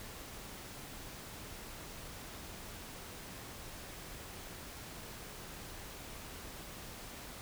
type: silence
effects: pink hiss -48 dBFS RMS until 7.41 s